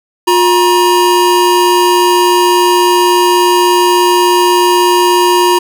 square tone pair together, 356.6 / 953.3 Hz, F4 / A#5, +36 / +39 cents, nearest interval octave + perfect fourth, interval 1703 cents, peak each -10 dBFS, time 0.27-5.59 s, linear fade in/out 10 ms, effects none

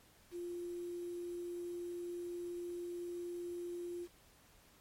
sine tone with quantisation, 349.2 Hz, F4, in tune, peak -40 dBFS, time 0.31-4.08 s, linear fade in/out 50 ms, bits 10, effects pink hiss -65 dBFS RMS until 4.8 s + MP3 64 kbps

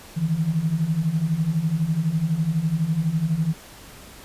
sine beating tone pair, 152.5 / 164.5 Hz, D#3 / E3, -34 / -3 cents, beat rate 12 Hz, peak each -25 / -21 dBFS, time 0.16-3.54 s, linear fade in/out 20 ms, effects pink hiss -44 dBFS RMS until 4.24 s + resampled to 32000 Hz

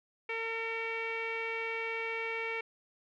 sawtooth tone with low-pass filter, 453.9 Hz, A#4, 46 cents flat, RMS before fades -36 dBFS, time 0.29-2.61 s, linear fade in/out 5 ms, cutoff 2400 Hz, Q 9.1, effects none

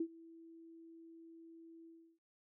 sine tone with ADSR envelope, 329.6 Hz, E4, in tune, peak -32 dBFS, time 0-2.19 s, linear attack 5 ms, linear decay 67 ms, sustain -22 dB, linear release 330 ms, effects none

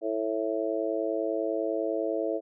harmonic tone, 110 Hz, A2, in tune, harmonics 3 / 4 / 5 / 6, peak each -32 / -32 / -32 / -32 dBFS, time 0.01-2.41 s, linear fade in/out 50 ms, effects none

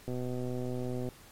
click train, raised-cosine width 2 ms, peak -24 dBFS, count 127, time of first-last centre 0.08-1.088 s, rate 125 Hz, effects pink hiss -55 dBFS RMS until 1.31 s + MP3 64 kbps

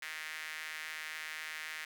sawtooth tone with high-pass filter, 156.2 Hz, D#3, 7 cents sharp, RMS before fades -43 dBFS, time 0.02-1.85 s, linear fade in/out 5 ms, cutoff 1900 Hz, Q 3, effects none

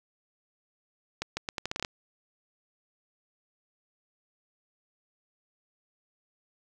accelerating click train, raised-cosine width 0.2 ms, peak -14 dBFS, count 10, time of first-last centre 1.22-1.849 s, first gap 150 ms, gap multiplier 0.79, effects none

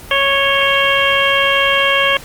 harmonic tone with a mistuned harmonic, 553 Hz, C#5, 4 cents flat, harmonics 1 / 2 / 3 / 4 / 5 / 6, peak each -18 / -18 / -18 / -18 / -18 / -18 dBFS, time 0.11-2.17 s, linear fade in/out 2 ms, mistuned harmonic 6, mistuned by -59 cents, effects pink hiss -35 dBFS RMS until 2.24 s + Opus 32 kbps

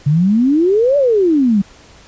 sine exponential two-way sweep, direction up then down, 138.59 to 587.3 to 189.1 Hz, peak -9 dBFS, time 0.06-1.62 s, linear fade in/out 10 ms, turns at 0.97 s, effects pink hiss -43 dBFS RMS until 2.07 s + resampled to 16000 Hz

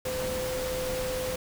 sine tone in noise, 511 Hz, C5, 41 cents flat, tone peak -30 dBFS, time 0.05-1.36 s, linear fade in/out 5 ms, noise pink, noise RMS -35 dBFS, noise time 0.05-1.36 s, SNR +2 dB, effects none

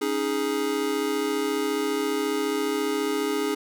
square chord, C# suspended second, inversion none, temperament just, 277.2 / 311.8 / 415.8 Hz, C#4 / D#4 / G#4, 0 / +4 / +2 cents, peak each -31 / -30 / -27 dBFS, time 0.01-3.55 s, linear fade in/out 10 ms, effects none

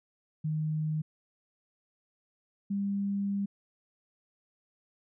sine tone pair in turn, 155 / 199.54 Hz, D#3 / G3, -6 / +31 cents, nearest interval major third, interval 437 cents, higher second, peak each -28 / -28 dBFS, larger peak neither, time 0.44-1.02 / 2.7-3.46 s, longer second, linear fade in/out 10 ms, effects none

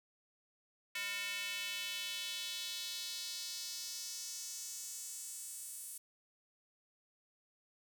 square tone with high-pass filter sweep, 201.5 Hz, G3, 48 cents sharp, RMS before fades -43 dBFS, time 0.95-5.98 s, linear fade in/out 5 ms, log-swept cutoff 2200 to 9500 Hz, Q 2.3, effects none

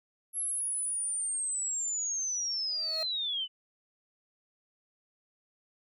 sine linear sweep, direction down, 11250 to 2960 Hz, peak -30 dBFS, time 0.33-3.48 s, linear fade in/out 50 ms
40% pulse tone with exponential growth, 638 Hz, D#5, 43 cents sharp, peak -34 dBFS, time 2.57-3.03 s, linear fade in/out 2 ms, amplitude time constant 100 ms
effects none

